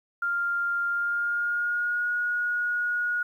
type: tone with pitch glide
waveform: sine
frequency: 1396.9 to 1447 Hz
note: F6 to F#6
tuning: 0 to -39 cents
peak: -24 dBFS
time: 0.22-3.23 s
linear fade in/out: 5 ms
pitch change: +61 cents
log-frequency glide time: 0.88-2.1 s
effects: 10-bit